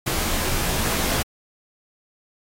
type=noise with comb filter; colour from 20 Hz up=pink; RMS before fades=-23 dBFS; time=0.06-1.23 s; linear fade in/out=10 ms; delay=20 ms; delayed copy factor=-0.9; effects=AAC 48 kbps